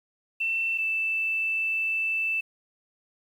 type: tone pair in turn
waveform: sine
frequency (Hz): 2682 / 2647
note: E7 / E7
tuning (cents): +29 / +7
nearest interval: unison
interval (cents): 22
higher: first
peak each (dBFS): -24 / -24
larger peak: neither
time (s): 0.4-0.78 / 0.78-2.41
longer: second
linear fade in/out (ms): 10
effects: 9-bit